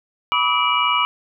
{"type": "tone cluster", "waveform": "sine", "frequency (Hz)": [983, 1156, 1278, 2332, 2911], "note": ["B5", "D6", "D#6", "D7", "F#7"], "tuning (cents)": [-8, -28, 46, -13, -29], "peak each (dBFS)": -22, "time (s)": [0.32, 1.05], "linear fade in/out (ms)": 0, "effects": []}